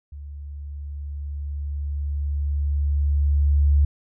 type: tone with level ramp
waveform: sine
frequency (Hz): 72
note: D2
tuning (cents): -34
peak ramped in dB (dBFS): -34 to -13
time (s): 0.12-3.85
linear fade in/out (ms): 5
effects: none